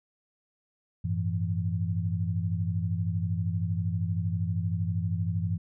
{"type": "tone cluster", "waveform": "sine", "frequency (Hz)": [95.2, 107.9, 166.1], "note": ["F#2", "A2", "E3"], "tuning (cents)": [50, -33, 13], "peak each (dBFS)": [-29, -32, -31], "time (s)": [1.04, 5.58], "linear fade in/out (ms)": 10, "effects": []}